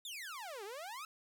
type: exponential two-way sweep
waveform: sawtooth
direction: down then up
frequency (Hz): 3729 to 381.2 to 1337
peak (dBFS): -40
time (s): 0.05-1.05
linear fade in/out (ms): 2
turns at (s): 0.64
effects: none